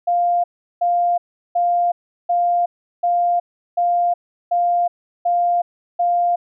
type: tone bursts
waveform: sine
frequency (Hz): 700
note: F5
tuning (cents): +4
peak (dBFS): -14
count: 9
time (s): 0.07-6.36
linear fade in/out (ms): 10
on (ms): 370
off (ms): 370
effects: none